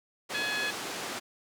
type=band-pass noise; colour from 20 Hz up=pink; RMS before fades=-37 dBFS; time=0.29-1.2 s; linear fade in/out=20 ms; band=300 to 8400 Hz; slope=12 dB/octave
type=harmonic tone; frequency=846 Hz; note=G#5; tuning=32 cents sharp; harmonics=2 / 3 / 4 / 5; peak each=-32 / -36 / -38 / -40 dBFS; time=0.34-0.71 s; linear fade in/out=10 ms
effects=none